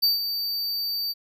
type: tone with ADSR envelope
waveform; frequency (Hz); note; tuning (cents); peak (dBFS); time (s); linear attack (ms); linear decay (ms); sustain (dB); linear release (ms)
square; 4616; D8; -31; -17; 0.02-1.14; 17; 150; -9; 32
effects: none